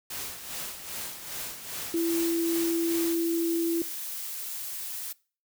white noise with tremolo, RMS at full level -35 dBFS, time 0.1-3.15 s, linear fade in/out 5 ms, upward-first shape sine, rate 2.5 Hz, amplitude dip 60%
sine tone, 334.7 Hz, E4, 26 cents sharp, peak -24 dBFS, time 1.94-3.82 s, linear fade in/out 2 ms
blue noise, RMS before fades -36 dBFS, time 1.96-5.13 s, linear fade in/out 10 ms
effects noise-tail reverb RT60 0.4 s tail -23 dB re dry

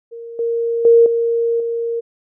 sine tone with level steps, 464.7 Hz, A#4, 5 cents flat, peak -29 / -16 / -6 / -14 / -18 dBFS, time 0.11-2.01 s, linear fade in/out 20 ms, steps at 0.39 / 0.85 / 1.06 / 1.6 s, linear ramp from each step 2 ms, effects none

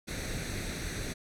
pink noise with comb filter, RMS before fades -36 dBFS, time 0.07-1.14 s, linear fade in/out 20 ms, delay 0.49 ms, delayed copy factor +0.65, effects low-pass 10000 Hz 12 dB/octave

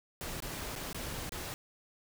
pink noise with dropouts, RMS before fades -40 dBFS, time 0.21-1.54 s, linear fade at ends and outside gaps 0 ms, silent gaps 0.403-0.423 / 0.754-0.761 / 0.929-0.946 / 1.293-1.321 s, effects none

